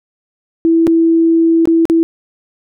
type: tone with dropouts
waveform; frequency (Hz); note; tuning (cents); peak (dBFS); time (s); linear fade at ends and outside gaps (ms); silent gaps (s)
sine; 329.6; E4; 0; -7; 0.65-2.03; 0; 0.869-0.876 / 1.655-1.674 / 1.854-1.899
effects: none